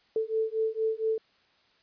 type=beating tone pair; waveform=sine; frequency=440 / 444.3 Hz; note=A4 / A4; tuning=0 / +17 cents; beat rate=4.3 Hz; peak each=-29 dBFS; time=0.16-1.18 s; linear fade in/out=2 ms; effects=white hiss -65 dBFS RMS until 1.82 s + resampled to 11025 Hz